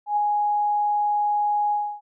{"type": "tone with ADSR envelope", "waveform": "sine", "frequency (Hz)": 830.6, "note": "G#5", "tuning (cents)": 0, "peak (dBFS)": -17, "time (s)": [0.06, 2.01], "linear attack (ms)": 110, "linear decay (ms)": 4, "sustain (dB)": -2, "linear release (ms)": 290, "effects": []}